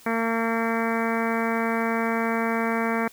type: harmonic tone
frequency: 227.9 Hz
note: A#3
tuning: 39 cents flat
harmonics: 1 / 2 / 3 / 4 / 5 / 6 / 7 / 8 / 9 / 10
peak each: -26 / -29 / -31 / -32 / -33 / -34 / -34 / -35 / -36 / -36 dBFS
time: 0.06-3.08 s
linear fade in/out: 5 ms
effects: white hiss -51 dBFS RMS until 3.12 s